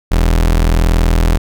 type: tone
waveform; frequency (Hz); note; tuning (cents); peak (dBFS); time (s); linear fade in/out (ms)
35% pulse; 41.2; E1; 0; -7; 0.11-1.38; 10
effects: none